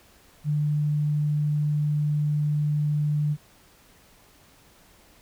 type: tone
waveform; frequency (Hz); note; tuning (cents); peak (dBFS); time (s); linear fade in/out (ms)
sine; 148.9; D3; +24; -21; 0.44-3.37; 50
effects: pink hiss -56 dBFS RMS until 5.21 s